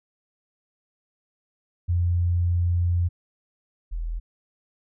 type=tone pair in turn; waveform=sine; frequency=87.31 / 41.2 Hz; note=F2 / E1; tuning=0 / 0 cents; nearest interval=octave + minor second; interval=1300 cents; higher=first; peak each=-19 / -26 dBFS; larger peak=first; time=1.88-3.09 / 3.91-4.2 s; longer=first; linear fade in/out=20 ms; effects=none